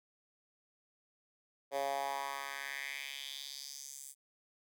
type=tone with high-pass filter sweep; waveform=10% pulse; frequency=138.7 Hz; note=C#3; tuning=1 cent sharp; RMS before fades=-41 dBFS; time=1.71-4.15 s; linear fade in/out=50 ms; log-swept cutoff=550 to 8700 Hz; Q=3; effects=none